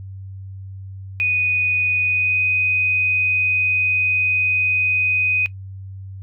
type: tone with pitch glide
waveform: sine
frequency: 2483 to 2500 Hz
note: D#7 to D#7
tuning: -4 to +8 cents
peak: -16 dBFS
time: 1.2-5.46 s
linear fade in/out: 0 ms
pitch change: +12 cents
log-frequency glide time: 2.04-2.41 s
effects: noise-tail reverb RT60 0.1 s tail -18 dB re dry + added 96 Hz sine -31 dBFS peak until 6.22 s